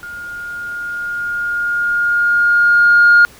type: tone with level ramp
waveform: sine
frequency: 1420 Hz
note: F6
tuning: 28 cents sharp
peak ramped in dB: -27 to -3 dBFS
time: 0.03-3.25 s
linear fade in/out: 0 ms
effects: tanh soft clip ceiling -2 dBFS + pink hiss -42 dBFS RMS until 3.39 s